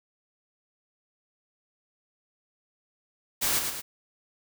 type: noise with echo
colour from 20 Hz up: white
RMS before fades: -26 dBFS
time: 3.41-3.6 s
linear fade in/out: 20 ms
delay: 110 ms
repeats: 2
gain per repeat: -5 dB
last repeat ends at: 3.82 s
effects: none